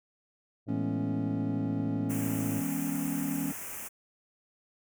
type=harmonic tone; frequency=110.4 Hz; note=A2; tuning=6 cents sharp; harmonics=1 / 2 / 3 / 4 / 5 / 6; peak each=-35 / -41 / -45 / -47 / -49 / -51 dBFS; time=0.66-2.63 s; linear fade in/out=50 ms
type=chord; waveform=triangle; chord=C# minor seventh; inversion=first; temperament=equal; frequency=164.81 / 207.7 / 246.9 / 277.2 Hz; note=E3 / G#3 / B3 / C#4; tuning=0 / 0 / 0 / 0 cents; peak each=-35 / -36 / -35 / -30 dBFS; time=0.68-3.52 s; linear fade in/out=10 ms
type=band-stop noise; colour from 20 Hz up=white; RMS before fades=-40 dBFS; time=2.09-3.89 s; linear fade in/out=20 ms; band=2800 to 6000 Hz; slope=48 dB/octave
effects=none